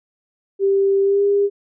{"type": "tone with pitch glide", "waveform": "sine", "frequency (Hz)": [393, 402.9], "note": ["G4", "G4"], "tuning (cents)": [4, 48], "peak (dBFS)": -13, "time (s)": [0.59, 1.5], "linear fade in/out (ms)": 50, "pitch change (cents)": 44, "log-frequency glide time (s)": [1.02, 1.23], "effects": []}